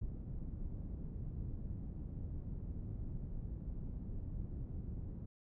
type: low-pass noise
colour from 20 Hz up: pink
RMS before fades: -43 dBFS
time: 0.01-5.26 s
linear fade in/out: 10 ms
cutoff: 170 Hz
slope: 12 dB/octave
effects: none